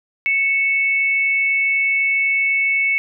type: tone pair together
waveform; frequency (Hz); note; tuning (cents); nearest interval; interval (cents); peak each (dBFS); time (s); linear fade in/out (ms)
sine; 2213 / 2637; C#7 / E7; -3 / 0; minor third; 303; -15 / -25; 0.26-2.98; 0
effects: none